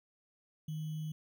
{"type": "tone with sample-and-hold", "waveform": "sine", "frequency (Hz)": 155.56, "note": "D#3", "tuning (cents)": 0, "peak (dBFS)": -36, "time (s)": [0.68, 1.12], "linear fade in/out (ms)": 5, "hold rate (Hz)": 3150, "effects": []}